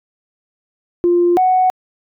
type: tone pair in turn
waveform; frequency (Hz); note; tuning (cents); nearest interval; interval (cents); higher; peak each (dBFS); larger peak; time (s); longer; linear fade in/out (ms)
sine; 349.2 / 741.9; F4 / F#5; 0 / +4; octave + minor second; 1304; second; -9 / -9; neither; 1.04-1.37 / 1.37-1.7; neither; 0
effects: tanh soft clip ceiling -5 dBFS